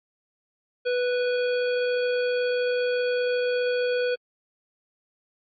harmonic tone with a mistuned harmonic, 493.9 Hz, B4, in tune, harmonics 1 / 3 / 5 / 7 / 9, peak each -22 / -32 / -36 / -39 / -41 dBFS, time 0.85-4.16 s, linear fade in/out 20 ms, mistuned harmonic 7, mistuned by -70 cents, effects MP3 32 kbps

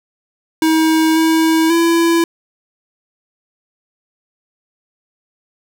square tone with pitch steps, 319 / 322.2 / 334.9 Hz, D#4 / E4 / E4, +43 / -39 / +27 cents, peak -11 dBFS, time 0.62-2.24 s, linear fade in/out 2 ms, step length 540 ms, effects none

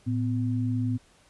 sine tone pair together, 112.5 / 252.2 Hz, A2 / B3, +39 / +36 cents, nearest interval octave + major second, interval 1397 cents, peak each -26 / -28 dBFS, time 0.06-0.98 s, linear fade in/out 20 ms, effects pink hiss -60 dBFS RMS until 1.29 s + resampled to 24000 Hz

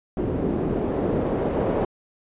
white noise with low-pass filter sweep, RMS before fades -24 dBFS, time 0.17-1.85 s, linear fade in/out 2 ms, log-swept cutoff 330 to 520 Hz, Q 1.5, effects resampled to 8000 Hz

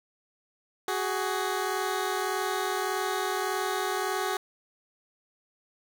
15% pulse tone pair together, 373.6 / 415.3 Hz, F#4 / G#4, +17 / 0 cents, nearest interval major second, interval 183 cents, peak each -23 / -25 dBFS, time 0.88-4.37 s, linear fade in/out 2 ms, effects none

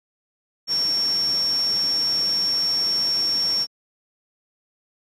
sine tone in noise, 5490 Hz, F8, 31 cents flat, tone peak -19 dBFS, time 0.67-3.67 s, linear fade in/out 50 ms, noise pink, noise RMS -36 dBFS, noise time 0.67-3.67 s, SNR +14 dB, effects high-pass 150 Hz 12 dB/octave + resampled to 32000 Hz

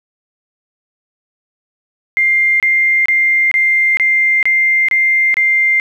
sine tone bursts, 2100 Hz, C7, 6 cents sharp, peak -9 dBFS, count 8, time 2.17-5.799 s, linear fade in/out 0 ms, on 430 ms, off 27 ms, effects 8-bit

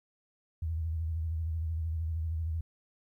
sine tone with vibrato, 80.9 Hz, E2, 32 cents flat, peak -30 dBFS, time 0.62-2.61 s, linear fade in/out 5 ms, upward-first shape square, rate 13 Hz, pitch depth 54 cents each way, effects 12-bit

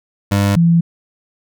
25% pulse / sine tone pair in turn, 100.2 / 168.52 Hz, G2 / E3, +38 / +38 cents, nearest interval major sixth, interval 900 cents, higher second, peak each -8 dBFS, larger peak neither, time 0.31-0.56 / 0.56-0.81 s, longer neither, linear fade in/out 10 ms, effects none

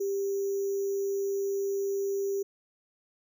sine tone with sample-and-hold, 394.5 Hz, G4, 11 cents sharp, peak -27 dBFS, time 0-2.43 s, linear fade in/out 10 ms, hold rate 6300 Hz, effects none

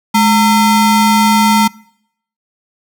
square ring-modulated tone, 564 Hz, C#5, 30 cents sharp, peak -5 dBFS, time 0.14-1.68 s, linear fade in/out 10 ms, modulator 352 Hz, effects noise-tail reverb RT60 0.7 s tail -23 dB re dry

